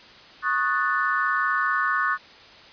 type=chord; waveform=sine; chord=D# half-diminished seventh; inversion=third; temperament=equal with one note detuned; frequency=1104.3 / 1244.5 / 1480 / 1760 Hz; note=C#6 / D#6 / F#6 / A6; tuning=-7 / 0 / 0 / 0 cents; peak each=-26 / -27 / -25 / -27 dBFS; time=0.42-2.18 s; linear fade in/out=50 ms; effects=white hiss -47 dBFS RMS until 2.72 s + resampled to 11025 Hz